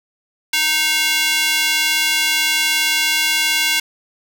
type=tone with high-pass filter; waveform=square; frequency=309.4 Hz; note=D#4; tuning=10 cents flat; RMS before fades=-17 dBFS; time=0.53-3.8 s; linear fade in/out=5 ms; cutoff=2400 Hz; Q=1.5; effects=none